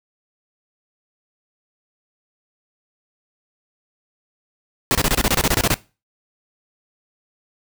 pink noise bursts, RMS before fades -17 dBFS, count 13, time 4.91-5.742 s, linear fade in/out 0 ms, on 40 ms, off 26 ms, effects noise-tail reverb RT60 0.3 s tail -20 dB re dry

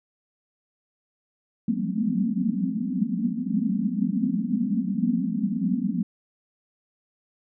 pink band-pass noise, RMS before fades -25 dBFS, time 1.68-6.03 s, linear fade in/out 5 ms, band 180 to 260 Hz, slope 96 dB/octave, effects none

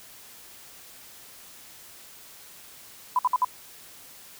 sine tone bursts, 1000 Hz, B5, 21 cents sharp, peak -18 dBFS, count 4, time 3.16-3.447 s, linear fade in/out 2 ms, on 29 ms, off 57 ms, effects white hiss -48 dBFS RMS until 4.39 s

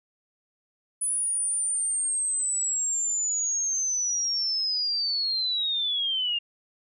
sine linear sweep, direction down, 9956 to 2794 Hz, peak -24 dBFS, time 1.01-6.39 s, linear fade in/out 10 ms, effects none

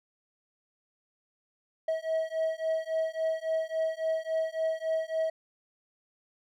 triangle beating tone pair, 641 / 644.6 Hz, E5 / E5, -49 / -39 cents, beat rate 3.6 Hz, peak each -29 dBFS, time 1.88-5.3 s, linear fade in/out 5 ms, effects none

